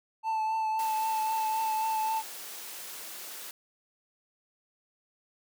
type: tone with vibrato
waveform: triangle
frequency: 880 Hz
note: A5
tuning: in tune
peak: -25 dBFS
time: 0.23-2.23 s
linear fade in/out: 50 ms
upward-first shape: triangle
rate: 3.8 Hz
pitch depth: 23 cents each way
type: high-pass noise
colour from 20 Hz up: white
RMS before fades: -42 dBFS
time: 0.79-3.51 s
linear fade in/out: 2 ms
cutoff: 300 Hz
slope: 12 dB/octave
effects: none